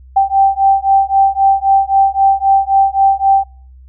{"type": "beating tone pair", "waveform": "sine", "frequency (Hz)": [780, 783.8], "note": ["G5", "G5"], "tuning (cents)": [-9, 0], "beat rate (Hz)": 3.8, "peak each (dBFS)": -11, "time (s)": [0.16, 3.44], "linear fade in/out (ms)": 10, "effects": ["noise-tail reverb RT60 0.4 s tail -22 dB re dry", "added 64 Hz sine -36 dBFS peak until 3.88 s"]}